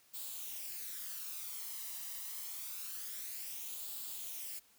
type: noise with flanger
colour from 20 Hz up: blue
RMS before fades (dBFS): -44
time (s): 0.13-4.6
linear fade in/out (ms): 20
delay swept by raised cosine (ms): 0.25 to 1.03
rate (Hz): 0.26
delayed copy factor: +0.55
effects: white hiss -67 dBFS RMS until 4.78 s